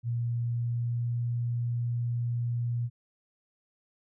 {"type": "tone with pitch glide", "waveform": "sine", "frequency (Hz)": [118.5, 119.39], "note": ["A#2", "A#2"], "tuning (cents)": [29, 42], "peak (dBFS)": -27, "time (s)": [0.03, 2.9], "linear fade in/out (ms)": 50, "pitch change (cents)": 13, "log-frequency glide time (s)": [0.37, 1.22], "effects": []}